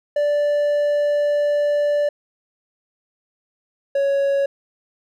triangle tone pair in turn, 585 / 556.2 Hz, D5 / C#5, -7 / +6 cents, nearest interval minor second, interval 87 cents, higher first, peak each -14 dBFS, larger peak neither, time 0.16-2.09 / 3.95-4.46 s, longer first, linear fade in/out 5 ms, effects none

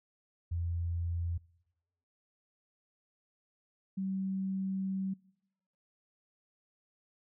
sine tone pair in turn, 85.3 / 191.49 Hz, F2 / G3, -40 / -40 cents, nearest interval octave + major second, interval 1400 cents, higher second, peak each -31 / -32 dBFS, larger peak first, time 0.51-1.38 / 3.97-5.14 s, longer second, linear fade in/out 10 ms, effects noise-tail reverb RT60 0.9 s tail -24 dB re dry

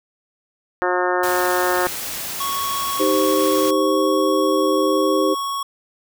harmonic tone, 180 Hz, F#3, 47 cents flat, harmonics 2 / 3 / 4 / 5 / 6 / 7 / 8 / 9 / 10, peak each -22 / -24 / -25 / -26 / -27 / -27 / -28 / -29 / -29 dBFS, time 0.82-1.87 s, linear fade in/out 0 ms
white noise, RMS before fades -28 dBFS, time 1.23-3.71 s, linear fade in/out 5 ms
square tone, 1108.7 Hz, C#6, in tune, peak -23 dBFS, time 2.4-5.63 s, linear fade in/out 5 ms
sine chord, C minor, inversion first, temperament equal, 311.1 / 392 / 523.3 Hz, Eb4 / G4 / C5, 0 / 0 / 0 cents, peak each -20 dBFS, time 2.99-5.35 s, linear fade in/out 20 ms
effects none

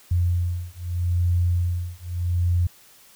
sine beating tone pair, 87.31 / 88.11 Hz, F2 / F2, 0 / +16 cents, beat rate 0.8 Hz, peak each -23 dBFS, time 0.11-2.67 s, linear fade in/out 5 ms, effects white hiss -52 dBFS RMS until 3.15 s

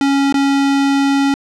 square tone with dropouts, 277.2 Hz, C#4, in tune, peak -12 dBFS, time 0.01-1.34 s, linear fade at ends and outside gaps 1 ms, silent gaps 0.325-0.342 s, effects low-pass 6000 Hz 12 dB/octave

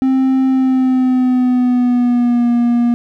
triangle tone with pitch glide, 263.2 to 238.6 Hz, C4 to A#3, +10 to +41 cents, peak -8 dBFS, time 0.02-2.94 s, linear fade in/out 0 ms, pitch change -169 cents, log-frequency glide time 0.48-2.5 s, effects none

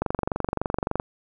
click train, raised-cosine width 1 ms, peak -10 dBFS, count 24, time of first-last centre 0.02-0.999 s, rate 23.5 Hz, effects none

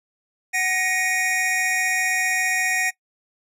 square tone cluster, 747 / 1880 / 2226 / 2450 Hz, F#5 / A#6 / C#7 / D#7, +16 / +14 / +7 / -27 cents, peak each -30 / -24 / -29 / -25 dBFS, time 0.53-2.91 s, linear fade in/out 20 ms, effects noise-tail reverb RT60 0.1 s tail -19 dB re dry + low-pass 12000 Hz 12 dB/octave

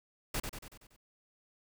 pink noise with echo, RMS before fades -34 dBFS, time 0.34-0.4 s, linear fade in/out 5 ms, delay 94 ms, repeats 6, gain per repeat -5 dB, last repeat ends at 0.964 s, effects none

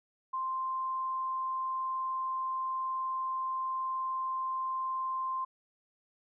sine tone, 1046.5 Hz, C6, in tune, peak -31 dBFS, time 0.33-5.45 s, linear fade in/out 10 ms, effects none

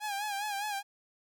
sawtooth tone with vibrato, 820 Hz, G#5, 22 cents flat, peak -29 dBFS, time 0-0.83 s, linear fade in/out 50 ms, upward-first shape sine, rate 4.9 Hz, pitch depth 71 cents each way, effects none

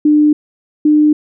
sine tone pair in turn, 299.8 / 301.4 Hz, D4 / D4, +36 / +45 cents, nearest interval unison, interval 9 cents, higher second, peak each -6 dBFS, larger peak neither, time 0.05-0.33 / 0.85-1.13 s, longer neither, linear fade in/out 5 ms, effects none

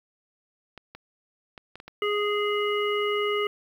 clicks, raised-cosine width 0.3 ms, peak -25 dBFS, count 6, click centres 0.777 / 0.95 / 1.578 / 1.756 / 1.801 / 1.88 s
harmonic tone, 414.9 Hz, G#4, 2 cents flat, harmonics 1 / 3 / 5 / 7, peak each -25 / -30 / -32 / -33 dBFS, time 2.02-3.47 s, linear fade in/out 2 ms
effects 9-bit

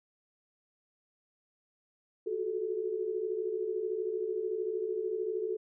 sine tone cluster, 363.6 / 376.8 / 435.3 Hz, F#4 / F#4 / A4, -30 / +32 / -19 cents, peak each -39 / -36 / -33 dBFS, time 2.26-5.57 s, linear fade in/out 10 ms, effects none

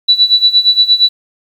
sine tone with tremolo, 3951 Hz, B7, in tune, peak -3 dBFS, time 0.08-1.09 s, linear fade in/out 10 ms, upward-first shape sine, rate 8.6 Hz, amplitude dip 85%, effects 7-bit

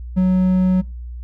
triangle tone, 185 Hz, F#3, in tune, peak -10 dBFS, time 0.16-0.82 s, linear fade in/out 20 ms, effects noise-tail reverb RT60 0.3 s tail -24 dB re dry + added 60 Hz sine -28 dBFS peak until 1.23 s

